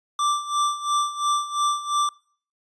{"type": "tone with tremolo", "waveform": "square", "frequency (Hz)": 1174.7, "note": "D6", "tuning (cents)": 0, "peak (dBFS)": -19, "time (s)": [0.19, 2.09], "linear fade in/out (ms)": 2, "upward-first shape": "sine", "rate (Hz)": 2.9, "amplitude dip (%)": 80, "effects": ["noise-tail reverb RT60 0.5 s tail -24 dB re dry", "resampled to 22050 Hz"]}